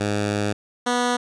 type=tone pair in turn; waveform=10% pulse; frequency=103.3 / 244.7 Hz; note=G#2 / B3; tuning=-9 / -16 cents; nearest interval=octave + minor third; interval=1493 cents; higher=second; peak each=-13 / -11 dBFS; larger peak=second; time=0-0.53 / 0.86-1.17 s; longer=first; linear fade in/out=10 ms; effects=resampled to 22050 Hz